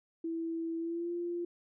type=tone with pitch glide; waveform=sine; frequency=329.6 to 346.4 Hz; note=E4 to F4; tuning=0 to -14 cents; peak=-33 dBFS; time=0.24-1.45 s; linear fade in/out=5 ms; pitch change=+86 cents; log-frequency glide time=0.78-1.12 s; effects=none